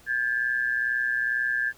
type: tone pair together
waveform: sine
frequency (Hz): 1601 / 1723.2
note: G6 / A6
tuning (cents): +36 / -37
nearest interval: minor second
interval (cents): 127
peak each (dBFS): -26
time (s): 0.06-1.73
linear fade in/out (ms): 50
effects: pink hiss -55 dBFS RMS until 1.77 s